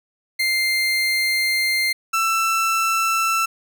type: tone pair in turn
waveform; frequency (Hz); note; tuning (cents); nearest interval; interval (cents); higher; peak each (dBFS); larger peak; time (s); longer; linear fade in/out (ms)
30% pulse; 2100 / 1332.1; C7 / E6; +6 / +18; minor sixth; 788; first; -15; neither; 0.39-1.93 / 2.13-3.46; first; 10
effects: none